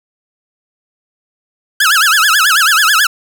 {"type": "tone with vibrato", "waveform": "sawtooth", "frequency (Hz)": 1480, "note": "F#6", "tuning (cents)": 0, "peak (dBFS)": -4, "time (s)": [1.8, 3.07], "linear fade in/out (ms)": 5, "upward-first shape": "sine", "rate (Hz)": 9.2, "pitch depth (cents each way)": 270, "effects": []}